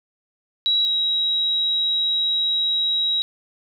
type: tone pair in turn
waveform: sine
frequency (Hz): 3885 / 3845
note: B7 / B7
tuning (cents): -29 / -47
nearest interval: unison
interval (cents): 18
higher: first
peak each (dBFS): -16 / -18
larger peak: first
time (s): 0.66-0.85 / 0.85-3.22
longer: second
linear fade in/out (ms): 0
effects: 9-bit